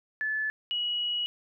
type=tone pair in turn; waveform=sine; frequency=1733 / 2915 Hz; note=A6 / F#7; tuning=-27 / -26 cents; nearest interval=major sixth; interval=901 cents; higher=second; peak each=-27 dBFS; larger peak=neither; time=0.21-0.5 / 0.71-1.26 s; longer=second; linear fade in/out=0 ms; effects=none